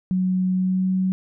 sine tone with pitch glide, 185 to 187.15 Hz, F#3 to F#3, 0 to +20 cents, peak -18 dBFS, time 0.11-1.12 s, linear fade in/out 0 ms, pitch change +20 cents, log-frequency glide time 0.53-0.9 s, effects none

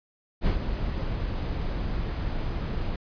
brown noise with ADSR envelope, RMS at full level -22 dBFS, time 0.41-2.96 s, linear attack 57 ms, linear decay 110 ms, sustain -7 dB, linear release 3 ms, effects resampled to 11025 Hz

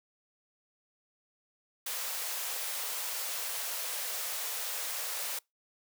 white high-pass noise, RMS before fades -36 dBFS, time 1.86-5.39 s, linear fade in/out 5 ms, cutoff 440 Hz, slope 96 dB/octave, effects noise-tail reverb RT60 0.2 s tail -26 dB re dry

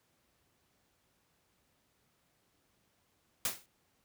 white noise with exponential decay, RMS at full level -29 dBFS, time 3.45-3.66 s, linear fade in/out 2 ms, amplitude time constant 44 ms, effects pink hiss -74 dBFS RMS until 4.04 s + high-pass 60 Hz 12 dB/octave

